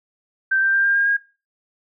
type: tone with pitch steps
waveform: sine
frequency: 1560 / 1573.6 / 1587.3 / 1601.1 / 1615 / 1629.1 Hz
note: G6 / G6 / G6 / G6 / G#6 / G#6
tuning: -9 / +6 / +21 / +36 / -49 / -34 cents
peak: -15 dBFS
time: 0.51-1.17 s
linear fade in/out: 10 ms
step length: 110 ms
effects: noise-tail reverb RT60 0.3 s tail -17 dB re dry